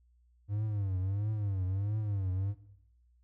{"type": "tone with vibrato", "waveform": "triangle", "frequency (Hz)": 100, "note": "G2", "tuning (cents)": 35, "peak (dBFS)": -28, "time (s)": [0.48, 2.55], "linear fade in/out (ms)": 50, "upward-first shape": "triangle", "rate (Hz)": 1.5, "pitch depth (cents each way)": 160, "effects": ["noise-tail reverb RT60 0.8 s tail -17 dB re dry", "added 60 Hz sine -63 dBFS peak until 3.23 s"]}